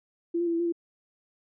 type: tone with pitch steps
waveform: sine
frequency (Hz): 339.5 / 346.5 / 337.2 / 333.7 / 344.5 / 338.6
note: F4 / F4 / E4 / E4 / F4 / E4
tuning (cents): -49 / -14 / +39 / +21 / -24 / +46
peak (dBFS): -24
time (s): 0.34-0.724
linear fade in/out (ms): 10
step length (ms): 64
effects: none